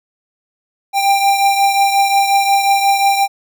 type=beating tone pair; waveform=square; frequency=791 / 796.6 Hz; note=G5 / G5; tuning=+15 / +28 cents; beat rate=5.6 Hz; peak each=-12 / -19 dBFS; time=0.93-3.28 s; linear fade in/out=50 ms; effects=none